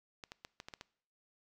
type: clicks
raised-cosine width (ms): 0.2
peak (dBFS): -28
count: 7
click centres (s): 0.238 / 0.319 / 0.449 / 0.601 / 0.685 / 0.738 / 0.811
effects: noise-tail reverb RT60 0.6 s tail -22 dB re dry